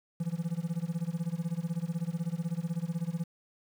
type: tone with tremolo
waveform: triangle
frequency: 168.3 Hz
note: E3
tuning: 36 cents sharp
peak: -25 dBFS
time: 0.2-3.24 s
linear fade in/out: 5 ms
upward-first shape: sine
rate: 16 Hz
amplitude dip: 95%
effects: 9-bit